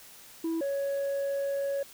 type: tone pair in turn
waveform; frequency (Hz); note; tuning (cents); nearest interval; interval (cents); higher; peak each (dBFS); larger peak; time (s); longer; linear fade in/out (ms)
sine; 328 / 556.7; E4 / C#5; -9 / +7; major sixth; 916; second; -25; neither; 0.44-0.61 / 0.61-1.83; second; 5
effects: tanh soft clip ceiling -27 dBFS + white hiss -51 dBFS RMS until 1.93 s